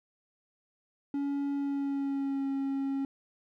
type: tone with pitch glide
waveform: triangle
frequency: 281.7 to 273.2 Hz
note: C#4 to C#4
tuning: +28 to -25 cents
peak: -27 dBFS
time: 1.14-3.05 s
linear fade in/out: 2 ms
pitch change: -53 cents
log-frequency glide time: 1.55-2.48 s
effects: none